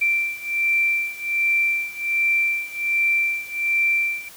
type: beating tone pair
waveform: sine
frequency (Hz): 2349 / 2350.3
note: D7 / D7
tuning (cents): 0 / +1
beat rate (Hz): 1.3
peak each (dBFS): -21 / -23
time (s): 0.01-4.29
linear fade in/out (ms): 10
effects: white hiss -44 dBFS RMS until 4.36 s